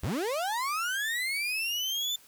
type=linear sweep; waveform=35% pulse; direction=up; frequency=58.3 to 3562 Hz; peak=-27 dBFS; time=0.03-2.16 s; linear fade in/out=5 ms; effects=white hiss -57 dBFS RMS until 2.27 s